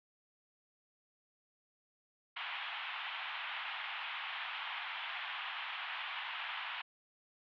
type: band-pass noise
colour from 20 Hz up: white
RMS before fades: -42 dBFS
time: 2.36-6.82 s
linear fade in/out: 10 ms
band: 760 to 3300 Hz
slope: 48 dB/octave
effects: none